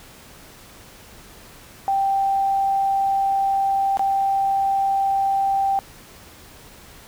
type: tone with dropouts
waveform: sine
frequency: 784 Hz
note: G5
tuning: in tune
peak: -17 dBFS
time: 1.88-5.79 s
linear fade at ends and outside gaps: 0 ms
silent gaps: 3.971-3.994 s
effects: pink hiss -45 dBFS RMS until 7.07 s